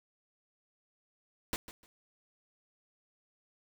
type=noise with echo; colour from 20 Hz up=pink; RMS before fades=-34 dBFS; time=1.53-1.56 s; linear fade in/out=0 ms; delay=150 ms; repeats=2; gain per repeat=-14 dB; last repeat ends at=1.86 s; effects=none